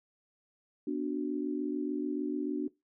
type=chord; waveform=sine; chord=B minor; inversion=none; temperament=equal; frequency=246.9 / 293.7 / 370 Hz; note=B3 / D4 / F#4; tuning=0 / 0 / 0 cents; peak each=-37 / -32 / -37 dBFS; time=0.87-2.68 s; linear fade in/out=5 ms; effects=noise-tail reverb RT60 0.2 s tail -20 dB re dry